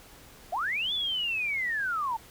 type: linear two-way sweep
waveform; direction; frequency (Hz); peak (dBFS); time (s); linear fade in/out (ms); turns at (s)
sine; up then down; 613 to 3520 to 867; -27; 0.52-2.17; 10; 0.93
effects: pink hiss -52 dBFS RMS until 2.3 s